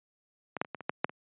clicks, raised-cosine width 0.5 ms, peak -19 / -11 / -29 / -21 / -26 / -13 / -9 / -28 dBFS, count 8, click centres 0.567 / 0.615 / 0.648 / 0.747 / 0.807 / 0.895 / 1.045 / 1.095 s, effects high-pass 150 Hz 12 dB/octave + resampled to 8000 Hz

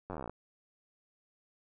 slowing click train, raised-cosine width 1 ms, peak -26 dBFS, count 15, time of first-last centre 0.1-0.296 s, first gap 10 ms, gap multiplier 1.05, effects none

